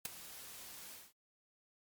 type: noise with ADSR envelope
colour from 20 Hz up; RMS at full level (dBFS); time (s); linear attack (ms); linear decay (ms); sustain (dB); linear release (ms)
white; -35; 0.05-1.13; 4; 11; -16; 200
effects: MP3 96 kbps